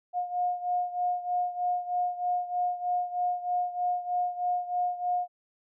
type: beating tone pair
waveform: sine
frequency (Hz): 715 / 718.2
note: F5 / F5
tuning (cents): +41 / +48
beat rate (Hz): 3.2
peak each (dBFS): -28 / -32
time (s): 0.13-5.28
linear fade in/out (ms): 50
effects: none